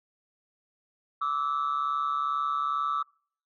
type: tone pair together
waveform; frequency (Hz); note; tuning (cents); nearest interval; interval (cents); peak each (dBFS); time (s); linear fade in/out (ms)
sine; 1161.7 / 1304; D6 / E6; -19 / -19; major second; 200; -27; 1.21-3.03; 10
effects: noise-tail reverb RT60 0.5 s tail -26 dB re dry + tanh soft clip ceiling -22 dBFS